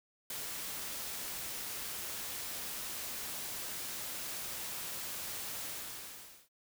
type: noise with ADSR envelope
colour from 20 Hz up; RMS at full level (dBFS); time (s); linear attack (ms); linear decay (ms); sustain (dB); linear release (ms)
white; -37; 0.3-6.49; 5; 7; -4; 830
effects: none